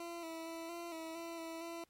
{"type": "tone with pitch steps", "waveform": "20% pulse", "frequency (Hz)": [340.4, 326.6, 329.9, 341.3, 324.3, 334.8, 327.9, 336.1], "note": ["F4", "E4", "E4", "F4", "E4", "E4", "E4", "E4"], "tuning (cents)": [-44, -16, 1, -40, -28, 27, -9, 34], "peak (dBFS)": -38, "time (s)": [0, 1.84], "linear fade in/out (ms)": 2, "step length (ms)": 230, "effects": ["pink hiss -75 dBFS RMS until 1.89 s", "MP3 64 kbps"]}